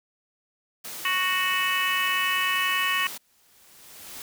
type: high-pass noise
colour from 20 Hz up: white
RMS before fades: -37 dBFS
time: 0.84-3.18 s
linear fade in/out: 10 ms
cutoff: 130 Hz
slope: 24 dB/octave
type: harmonic tone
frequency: 370 Hz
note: F#4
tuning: in tune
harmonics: 3 / 4 / 5 / 6 / 7 / 8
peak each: -28 / -38 / -27 / -33 / -29 / -29 dBFS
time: 1.05-3.07 s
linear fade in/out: 2 ms
type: noise with exponential growth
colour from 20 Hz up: white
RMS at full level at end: -38 dBFS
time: 2.84-4.22 s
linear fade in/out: 1 ms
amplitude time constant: 300 ms
effects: none